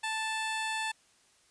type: tone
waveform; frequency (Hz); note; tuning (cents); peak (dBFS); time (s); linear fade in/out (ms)
15% pulse; 880; A5; 0; -25; 0.03-0.92; 10
effects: white hiss -65 dBFS RMS until 1.5 s + resampled to 22050 Hz